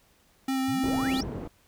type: tone with vibrato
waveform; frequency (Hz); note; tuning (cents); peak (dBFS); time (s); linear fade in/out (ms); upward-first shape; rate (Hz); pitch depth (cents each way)
square; 264.6; C4; +20; -26; 0.48-1.21; 5; triangle; 5.6; 16
type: exponential sweep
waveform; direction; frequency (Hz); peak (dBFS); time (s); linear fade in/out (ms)
sine; up; 92.5 to 5930; -34; 0.68-1.23; 5
type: low-pass noise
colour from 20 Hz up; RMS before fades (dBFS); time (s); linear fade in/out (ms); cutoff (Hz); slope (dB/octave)
white; -35; 0.83-1.48; 10; 340; 12
effects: pink hiss -63 dBFS RMS until 1.67 s